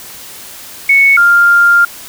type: tone pair in turn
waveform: sine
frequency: 2213 / 1398.8 Hz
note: C#7 / F6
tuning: -3 / +2 cents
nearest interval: minor sixth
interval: 795 cents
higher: first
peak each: -4 dBFS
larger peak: neither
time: 0.89-1.17 / 1.17-1.85 s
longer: second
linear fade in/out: 5 ms
effects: white hiss -31 dBFS RMS until 2.08 s